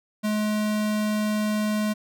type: tone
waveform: square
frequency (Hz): 212.2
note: G#3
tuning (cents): +38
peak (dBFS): -23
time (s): 0.23-1.94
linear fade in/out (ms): 20
effects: none